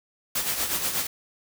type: noise with tremolo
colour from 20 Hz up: white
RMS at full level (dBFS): -25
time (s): 0.35-1.07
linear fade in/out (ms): 5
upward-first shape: sine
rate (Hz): 8.3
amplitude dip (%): 55
effects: none